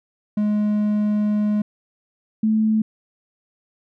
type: tone pair in turn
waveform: triangle / sine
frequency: 209.7 / 217.9 Hz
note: G#3 / A3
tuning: +17 / -17 cents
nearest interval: minor second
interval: 66 cents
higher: second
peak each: -15 dBFS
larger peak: neither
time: 0.37-1.62 / 2.43-2.82 s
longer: first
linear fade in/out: 5 ms
effects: none